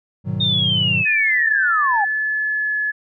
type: chord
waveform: triangle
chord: G# minor seventh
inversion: none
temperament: just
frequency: 103.83 / 124.59 / 155.74 / 186.89 Hz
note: G#2 / B2 / D#3 / F#3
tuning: 0 / +16 / +2 / +18 cents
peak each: -24 dBFS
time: 0.24-1.05 s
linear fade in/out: 50 ms
type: linear sweep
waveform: sine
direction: down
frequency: 3700 to 770 Hz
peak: -16 dBFS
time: 0.4-2.05 s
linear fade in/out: 10 ms
type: tone with pitch glide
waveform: sine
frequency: 1760 to 1709.9 Hz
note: A6 to A6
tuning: 0 to -50 cents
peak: -18 dBFS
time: 1.05-2.92 s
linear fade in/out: 20 ms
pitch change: -50 cents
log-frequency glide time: 1.17-2.77 s
effects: none